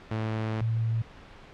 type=tone pair in turn; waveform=sawtooth / sine; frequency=110 / 113.16 Hz; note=A2 / A2; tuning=0 / +49 cents; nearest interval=unison; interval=49 cents; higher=second; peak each=-24 dBFS; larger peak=neither; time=0.11-0.61 / 0.61-1.02 s; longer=first; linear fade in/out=5 ms; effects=pink hiss -49 dBFS RMS until 1.53 s + low-pass 3000 Hz 12 dB/octave